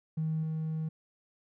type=tone with level steps; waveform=triangle; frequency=158.2 Hz; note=D#3; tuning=29 cents sharp; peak=-25 / -28 dBFS; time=0.17-0.89 s; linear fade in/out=10 ms; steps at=0.43 s; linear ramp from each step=2 ms; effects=tanh soft clip ceiling -26 dBFS